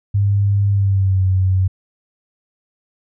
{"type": "tone with pitch glide", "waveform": "sine", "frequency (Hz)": [100.6, 93.86], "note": ["G2", "F#2"], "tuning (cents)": [45, 25], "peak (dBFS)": -12, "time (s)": [0.14, 1.68], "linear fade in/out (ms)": 10, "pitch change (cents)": -120, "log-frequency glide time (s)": [0.69, 1.24], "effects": []}